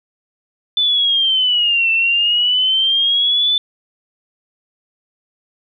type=linear two-way sweep; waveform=sine; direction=down then up; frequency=3520 to 2666 to 3520 Hz; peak=-12 dBFS; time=0.77-3.58 s; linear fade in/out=2 ms; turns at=1.91 s; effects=none